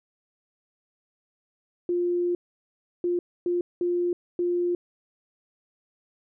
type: tone bursts at uneven times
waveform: sine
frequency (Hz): 351.4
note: F4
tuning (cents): +11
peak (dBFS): -22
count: 5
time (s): 1.89-2.35 / 3.04-3.19 / 3.46-3.61 / 3.81-4.13 / 4.39-4.75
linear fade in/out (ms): 2
effects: none